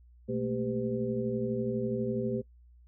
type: tone cluster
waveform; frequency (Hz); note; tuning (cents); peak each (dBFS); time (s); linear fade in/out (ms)
sine; 122.8 / 215.5 / 227.6 / 394 / 506; B2 / A3 / A#3 / G4 / B4; -9 / -36 / -41 / +9 / +42; -37 / -39 / -33 / -34 / -36; 0.28-2.42; 20
effects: noise-tail reverb RT60 0.1 s tail -21 dB re dry + added 60 Hz sine -54 dBFS peak until 2.87 s